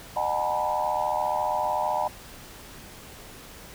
sine tone cluster, 609 / 740 / 829 / 903 / 978 Hz, D#5 / F#5 / G#5 / A5 / B5, -37 / 0 / -3 / +45 / -17 cents, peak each -30 dBFS, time 0.16-2.08 s, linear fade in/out 5 ms, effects pink hiss -45 dBFS RMS until 3.74 s

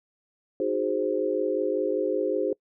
sine chord, Ab dominant seventh, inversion second, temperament equal, 311.1 / 370 / 415.3 / 523.3 Hz, Eb4 / Gb4 / Ab4 / C5, 0 / 0 / 0 / 0 cents, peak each -31 / -29 / -28 / -28 dBFS, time 0.6-2.53 s, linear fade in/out 2 ms, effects noise-tail reverb RT60 0.1 s tail -26 dB re dry

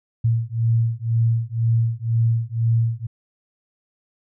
sine beating tone pair, 113.9 / 115.9 Hz, A#2 / A#2, -40 / -10 cents, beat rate 2 Hz, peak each -20 dBFS, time 0.24-3.07 s, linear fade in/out 10 ms, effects none

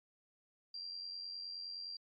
sine tone with amplitude modulation, 4737 Hz, D8, 14 cents sharp, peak -40 dBFS, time 0.74-1.97 s, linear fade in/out 5 ms, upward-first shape sine, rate 89.7 Hz, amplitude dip 50%, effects MP3 32 kbps

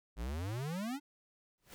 square exponential sweep, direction up, 51.91 to 299.6 Hz, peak -37 dBFS, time 0.16-1 s, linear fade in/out 50 ms
pink noise with exponential growth, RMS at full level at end -48 dBFS, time 1.58-1.74 s, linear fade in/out 0 ms, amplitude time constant 33 ms
effects none

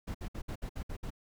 brown noise bursts, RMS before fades -38 dBFS, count 8, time 0.07-1.105 s, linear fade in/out 10 ms, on 76 ms, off 61 ms, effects none

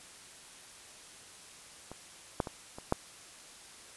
clicks, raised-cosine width 1 ms, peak -29 / -14 / -24 / -29 / -12 dBFS, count 5, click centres 1.916 / 2.402 / 2.472 / 2.785 / 2.924 s, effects white hiss -52 dBFS RMS until 3.96 s + resampled to 24000 Hz

